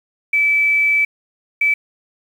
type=tone bursts at uneven times; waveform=sine; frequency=2308 Hz; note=D7; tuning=31 cents flat; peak=-12 dBFS; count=2; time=0.33-1.05 / 1.61-1.74 s; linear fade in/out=5 ms; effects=7-bit